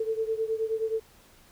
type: beating tone pair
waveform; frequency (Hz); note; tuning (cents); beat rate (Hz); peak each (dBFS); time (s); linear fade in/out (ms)
sine; 441.1 / 450.6; A4 / A4; +4 / +41; 9.5; -28 / -31; 0-1; 5
effects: pink hiss -57 dBFS RMS until 1.51 s